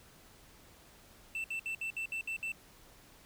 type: tone bursts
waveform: triangle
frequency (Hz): 2670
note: E7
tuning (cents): +22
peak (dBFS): -33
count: 8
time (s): 1.35-2.519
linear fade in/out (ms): 2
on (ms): 91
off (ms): 63
effects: pink hiss -59 dBFS RMS until 3.25 s